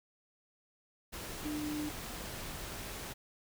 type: tone in noise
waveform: sine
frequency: 300.2 Hz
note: D4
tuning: 38 cents sharp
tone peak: -35 dBFS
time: 1.44-1.9 s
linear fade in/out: 20 ms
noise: pink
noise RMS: -43 dBFS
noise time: 1.12-3.14 s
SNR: +5 dB
effects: none